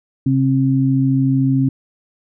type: tone pair together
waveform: sine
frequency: 133.65 / 267.3 Hz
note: C3 / C4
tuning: +37 / +37 cents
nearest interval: octave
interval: 1200 cents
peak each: -15 dBFS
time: 0.26-1.69 s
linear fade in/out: 5 ms
effects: none